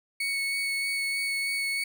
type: tone with vibrato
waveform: 35% pulse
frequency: 2217 Hz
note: C#7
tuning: in tune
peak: -25 dBFS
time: 0.2-1.84 s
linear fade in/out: 5 ms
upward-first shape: sine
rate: 3.2 Hz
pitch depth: 9 cents each way
effects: none